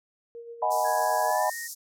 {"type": "tone with tremolo", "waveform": "sine", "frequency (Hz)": 467.6, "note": "A#4", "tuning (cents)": 5, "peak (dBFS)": -37, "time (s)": [0.35, 1.31], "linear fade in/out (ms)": 0, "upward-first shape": "sine", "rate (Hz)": 7.9, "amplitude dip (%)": 50}
{"type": "chord", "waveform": "sine", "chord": "G# minor seventh", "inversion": "second", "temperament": "equal", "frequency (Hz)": [622.3, 740, 830.6, 987.8], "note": ["D#5", "F#5", "G#5", "B5"], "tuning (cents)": [0, 0, 0, 0], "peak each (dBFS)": -28, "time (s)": [0.62, 1.5], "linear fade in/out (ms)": 5}
{"type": "band-pass noise", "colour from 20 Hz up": "pink", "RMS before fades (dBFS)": -39, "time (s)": [0.7, 1.75], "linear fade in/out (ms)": 20, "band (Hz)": [5000, 15000], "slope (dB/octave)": 48}
{"type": "tone with pitch glide", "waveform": "sine", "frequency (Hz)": [1661.2, 1864.6], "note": ["G#6", "A#6"], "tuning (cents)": [0, 0], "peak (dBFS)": -35, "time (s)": [0.84, 1.68], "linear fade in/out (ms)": 20, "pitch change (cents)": 200, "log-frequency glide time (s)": [1.23, 1.56]}
{"effects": []}